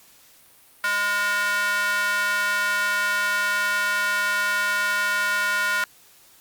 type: tone with high-pass filter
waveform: square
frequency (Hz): 204.8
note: G#3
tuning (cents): -24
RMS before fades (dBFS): -23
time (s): 0.84-5.84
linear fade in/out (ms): 0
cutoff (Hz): 1400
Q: 3.6
effects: white hiss -53 dBFS RMS until 6.4 s + Opus 48 kbps